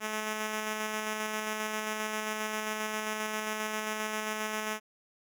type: tone with tremolo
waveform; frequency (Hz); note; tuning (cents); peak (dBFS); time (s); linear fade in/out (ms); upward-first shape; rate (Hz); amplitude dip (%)
5% pulse; 215.5; A3; -36; -20; 0-4.8; 50; square; 7.5; 25
effects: none